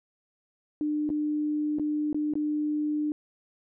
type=tone with dropouts; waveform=sine; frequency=300 Hz; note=D4; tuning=37 cents sharp; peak=-25 dBFS; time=0.81-3.12 s; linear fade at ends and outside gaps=1 ms; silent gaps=1.092-1.101 / 1.786-1.796 / 2.129-2.145 / 2.337-2.354 s; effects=none